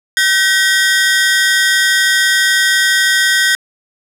sawtooth ring-modulated tone, 1717 Hz, A6, 43 cents flat, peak -3 dBFS, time 0.17-3.55 s, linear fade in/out 0 ms, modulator 184 Hz, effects low-pass 11000 Hz 12 dB/octave + 7-bit

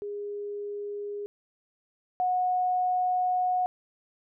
sine tone pair in turn, 410 / 730.5 Hz, G#4 / F#5, -22 / -22 cents, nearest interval minor seventh, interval 1000 cents, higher second, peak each -32 / -23 dBFS, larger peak second, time 0.02-1.26 / 2.2-3.66 s, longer second, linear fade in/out 0 ms, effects none

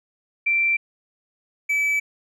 sine / triangle tone pair in turn, 2349 / 2301 Hz, D7 / D7, 0 / -36 cents, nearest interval unison, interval 36 cents, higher first, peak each -17 dBFS, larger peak neither, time 0.46-0.77 / 1.69-2 s, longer neither, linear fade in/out 10 ms, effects none

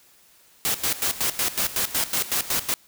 white noise with tremolo, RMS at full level -23 dBFS, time 0.65-2.74 s, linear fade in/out 0 ms, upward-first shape square, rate 5.4 Hz, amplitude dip 80%, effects white hiss -56 dBFS RMS until 2.87 s

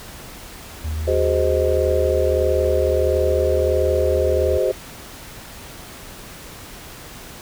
triangle tone with vibrato, 77.78 Hz, D#2, in tune, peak -20 dBFS, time 0.84-4.58 s, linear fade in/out 10 ms, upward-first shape sine, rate 0.41 Hz, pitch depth 15 cents each way
sine chord, Ab dominant seventh, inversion third, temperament just, 373.8 / 415.3 / 519.1 / 623 Hz, Gb4 / Ab4 / C5 / Eb5, +18 / 0 / -14 / +2 cents, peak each -22 / -23 / -20 / -23 dBFS, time 1.07-4.72 s, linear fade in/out 10 ms
effects pink hiss -38 dBFS RMS until 7.41 s

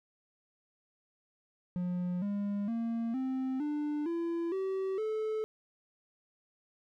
triangle tone with pitch steps, 178.6 / 202.8 / 230.3 / 261.5 / 296.9 / 337.2 / 382.8 / 434.7 Hz, F3 / G#3 / A#3 / C4 / D4 / E4 / G4 / A4, +39 / -41 / -21 / -1 / +19 / +39 / -41 / -21 cents, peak -29 dBFS, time 1.76-5.44 s, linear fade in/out 0 ms, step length 460 ms, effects none

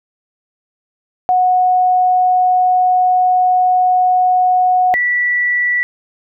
sine tone pair in turn, 733 / 1956.9 Hz, F#5 / B6, -16 / -16 cents, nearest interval octave + perfect fourth, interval 1700 cents, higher second, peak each -9 / -12 dBFS, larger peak first, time 1.29-4.94 / 4.94-5.83 s, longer first, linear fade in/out 0 ms, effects none

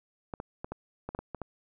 clicks, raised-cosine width 1 ms, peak -22 dBFS, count 9, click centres 0.338 / 0.401 / 0.645 / 0.72 / 1.09 / 1.149 / 1.19 / 1.347 / 1.417 s, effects none

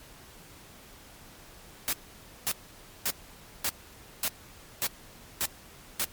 white noise bursts, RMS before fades -28 dBFS, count 8, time 1.88-6.044 s, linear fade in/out 0 ms, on 48 ms, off 540 ms, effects pink hiss -51 dBFS RMS until 6.12 s + MP3 96 kbps

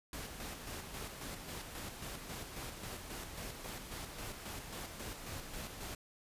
pink noise with tremolo, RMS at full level -44 dBFS, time 0.13-5.95 s, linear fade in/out 2 ms, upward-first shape square, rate 3.7 Hz, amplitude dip 40%, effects resampled to 32000 Hz

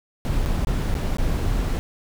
brown noise with dropouts, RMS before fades -22 dBFS, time 0.25-1.79 s, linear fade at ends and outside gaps 0 ms, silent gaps 0.453-0.46 / 0.648-0.671 / 0.941-0.952 / 1.17-1.184 s, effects none

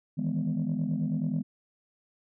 sine chord, E major seventh, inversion third, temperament equal with one note detuned, 155.56 / 164.81 / 205 / 246.9 Hz, D#3 / E3 / G#3 / B3, 0 / 0 / -22 / 0 cents, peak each -31 dBFS, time 0.17-1.43 s, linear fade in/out 20 ms, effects tanh soft clip ceiling -21 dBFS

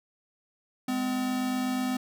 square tone pair together, 206.5 / 254.6 Hz, G#3 / C4, -10 / -47 cents, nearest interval major third, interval 363 cents, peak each -36 / -28 dBFS, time 0.88-1.97 s, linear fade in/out 5 ms, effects none

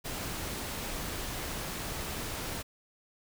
pink noise, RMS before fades -37 dBFS, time 0.04-2.63 s, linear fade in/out 20 ms, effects none

